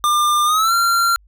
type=tone with pitch glide; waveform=square; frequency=1198 to 1376.1 Hz; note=D6 to F6; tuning=+34 to -26 cents; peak=-14 dBFS; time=0.04-1.16 s; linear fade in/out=0 ms; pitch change=+240 cents; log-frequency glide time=0.45-0.73 s; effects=added 50 Hz sine -48 dBFS peak until 1.27 s